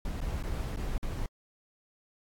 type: noise with dropouts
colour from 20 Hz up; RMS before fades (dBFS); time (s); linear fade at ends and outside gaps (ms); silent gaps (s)
brown; -33; 0.05-1.26; 2; 0.206-0.215 / 0.427-0.436 / 0.762-0.772 / 0.979-1.028
effects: AAC 64 kbps